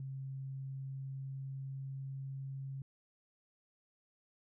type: tone with pitch glide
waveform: sine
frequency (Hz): 134.5 to 135.51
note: C3 to C#3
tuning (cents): +48 to -39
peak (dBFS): -40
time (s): 0-2.82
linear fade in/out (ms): 2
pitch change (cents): +13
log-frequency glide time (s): 0.34-2.45
effects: none